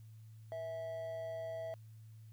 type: tone with amplitude modulation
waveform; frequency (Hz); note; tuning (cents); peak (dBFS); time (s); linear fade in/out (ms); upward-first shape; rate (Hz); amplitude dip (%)
triangle; 653; E5; -17; -36; 0.52-1.74; 0; sine; 177; 40
effects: added 110 Hz sine -52 dBFS peak until 2.32 s + white hiss -74 dBFS RMS until 2.32 s